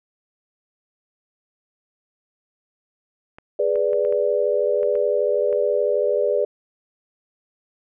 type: clicks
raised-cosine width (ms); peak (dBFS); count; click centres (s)
0.5; -26; 8; 3.385 / 3.757 / 3.932 / 4.05 / 4.125 / 4.831 / 4.954 / 5.528
type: chord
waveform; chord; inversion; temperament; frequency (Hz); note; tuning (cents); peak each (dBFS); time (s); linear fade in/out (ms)
sine; G# diminished; none; equal; 415.3 / 493.9 / 587.3; G#4 / B4 / D5; 0 / 0 / 0; -22 / -22 / -21; 3.59-6.45; 5
effects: none